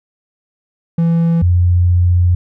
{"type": "tone pair in turn", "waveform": ["triangle", "sine"], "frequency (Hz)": [167.1, 88.52], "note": ["E3", "F2"], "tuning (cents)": [24, 24], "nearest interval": "major seventh", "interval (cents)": 1100, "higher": "first", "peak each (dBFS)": -8, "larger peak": "neither", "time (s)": [[0.98, 1.42], [1.42, 2.35]], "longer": "second", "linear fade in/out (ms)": 5, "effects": []}